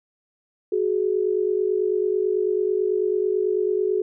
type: tone pair together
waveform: sine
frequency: 372.1 / 421.2 Hz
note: F#4 / G#4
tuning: +10 / +24 cents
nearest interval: major second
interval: 214 cents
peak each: -22 dBFS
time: 0.72-4.02 s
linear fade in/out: 5 ms
effects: none